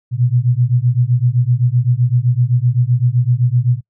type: beating tone pair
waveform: sine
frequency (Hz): 119.1 / 126.9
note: A#2 / B2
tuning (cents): +38 / +47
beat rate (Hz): 7.8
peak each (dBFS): -14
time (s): 0.11-3.81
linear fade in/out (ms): 50
effects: noise-tail reverb RT60 0.1 s tail -25 dB re dry